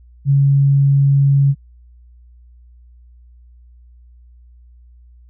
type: tone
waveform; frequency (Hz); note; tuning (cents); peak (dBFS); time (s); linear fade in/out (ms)
sine; 139.2; C#3; +8; -9; 0.25-1.55; 50
effects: added 60 Hz sine -42 dBFS peak until 5.29 s